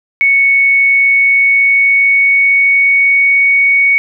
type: tone with pitch glide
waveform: sine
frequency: 2217 to 2231 Hz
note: C#7 to C#7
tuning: 0 to +11 cents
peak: -6 dBFS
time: 0.21-3.98 s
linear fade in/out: 0 ms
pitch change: +11 cents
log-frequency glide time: 0.78-3.41 s
effects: none